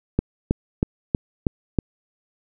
click train, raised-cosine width 3 ms, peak -5 dBFS, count 6, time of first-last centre 0.19-1.787 s, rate 3.13 Hz, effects none

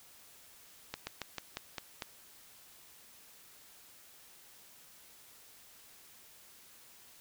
slowing click train, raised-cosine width 0.2 ms, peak -20 dBFS, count 7, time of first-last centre 0.94-2.022 s, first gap 130 ms, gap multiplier 1.13, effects white hiss -58 dBFS RMS until 7.2 s

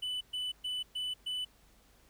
triangle tone bursts, 2991 Hz, F#7, 18 cents sharp, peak -32 dBFS, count 5, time 0.02-1.45 s, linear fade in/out 10 ms, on 190 ms, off 120 ms, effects added 50 Hz sine -65 dBFS peak until 2.09 s + pink hiss -65 dBFS RMS until 2.09 s

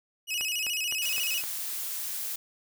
sawtooth tone with vibrato, 2730 Hz, F7, 40 cents flat, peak -25 dBFS, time 0.27-1.43 s, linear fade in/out 50 ms, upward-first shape square, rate 14 Hz, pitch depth 110 cents each way
click train, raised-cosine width 0.3 ms, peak -23 dBFS, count 5, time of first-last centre 0.41-1.438 s, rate 3.89 Hz
blue noise, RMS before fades -34 dBFS, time 1.02-2.36 s, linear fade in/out 5 ms
effects none

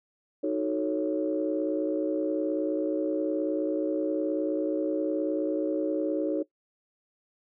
sine chord, D# half-diminished seventh, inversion none, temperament equal, 311.1 / 370 / 440 / 554.4 Hz, D#4 / F#4 / A4 / C#5, 0 / 0 / 0 / 0 cents, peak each -28 / -32 / -32 / -30 dBFS, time 0.43-6.43 s, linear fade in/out 10 ms, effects noise-tail reverb RT60 0.1 s tail -18 dB re dry + tanh soft clip ceiling -15 dBFS

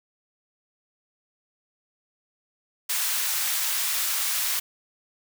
white high-pass noise, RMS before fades -26 dBFS, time 2.89-4.6 s, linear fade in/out 10 ms, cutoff 1100 Hz, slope 12 dB/octave, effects none

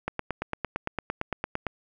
click train, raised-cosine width 0.5 ms, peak -13 dBFS, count 15, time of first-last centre 0.08-1.667 s, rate 8.82 Hz, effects none

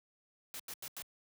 white noise bursts, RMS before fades -44 dBFS, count 4, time 0.54-1.021 s, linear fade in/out 0 ms, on 55 ms, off 87 ms, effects high-pass 80 Hz 12 dB/octave

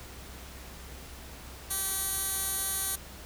15% pulse tone with band-pass filter, 385.4 Hz, G4, 29 cents flat, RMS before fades -32 dBFS, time 1.7-2.96 s, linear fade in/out 10 ms, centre 11000 Hz, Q 2.4, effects added 65 Hz sine -47 dBFS peak until 3.25 s + pink hiss -47 dBFS RMS until 3.25 s

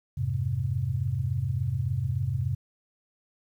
sine chord, F minor, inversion none, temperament equal, 87.31 / 103.83 / 130.81 Hz, F2 / Ab2 / C3, 0 / 0 / 0 cents, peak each -32 / -30 / -28 dBFS, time 0.17-2.55 s, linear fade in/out 10 ms, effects 10-bit

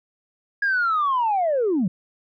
sine linear sweep, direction down, 1661.2 to 163.3 Hz, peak -17 dBFS, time 0.62-1.88 s, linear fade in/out 5 ms, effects tanh soft clip ceiling -15 dBFS

